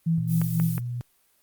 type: tone with tremolo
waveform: sine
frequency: 164.7 Hz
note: E3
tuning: 1 cent flat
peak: -19 dBFS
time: 0.06-0.79 s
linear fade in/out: 10 ms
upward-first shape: sine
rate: 4 Hz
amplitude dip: 65%
type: tone with pitch glide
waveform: sine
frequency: 118.6 to 121.51 Hz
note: A#2 to B2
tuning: +30 to -28 cents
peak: -28 dBFS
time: 0.18-1.01 s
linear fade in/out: 0 ms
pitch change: +42 cents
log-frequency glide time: 0.57-0.84 s
type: noise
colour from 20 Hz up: violet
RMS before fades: -37 dBFS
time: 0.27-0.81 s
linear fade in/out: 50 ms
type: clicks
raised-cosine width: 0.5 ms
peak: -20 dBFS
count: 3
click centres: 0.416 / 0.599 / 0.78 s
effects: white hiss -65 dBFS RMS until 1.42 s + Opus 32 kbps